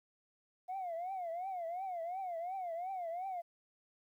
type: tone with vibrato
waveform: sine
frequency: 715 Hz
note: F5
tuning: 41 cents sharp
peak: -36 dBFS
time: 0.68-3.42 s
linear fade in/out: 20 ms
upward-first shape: triangle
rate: 2.8 Hz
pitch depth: 170 cents each way
effects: tanh soft clip ceiling -35 dBFS + 12-bit